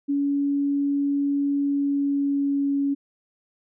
sine tone with pitch glide, 282.6 to 280 Hz, C#4 to C#4, +34 to +18 cents, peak -20 dBFS, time 0.08-2.95 s, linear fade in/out 20 ms, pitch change -16 cents, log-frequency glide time 1.59-2.77 s, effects none

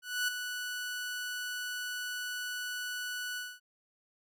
sawtooth tone with ADSR envelope, 1480 Hz, F#6, in tune, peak -24 dBFS, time 0.02-3.6 s, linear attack 260 ms, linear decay 9 ms, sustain -8 dB, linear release 230 ms, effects none

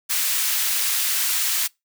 white high-pass noise, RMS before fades -22 dBFS, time 0.09-1.68 s, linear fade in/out 20 ms, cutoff 1500 Hz, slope 12 dB/octave, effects noise-tail reverb RT60 0.2 s tail -25 dB re dry

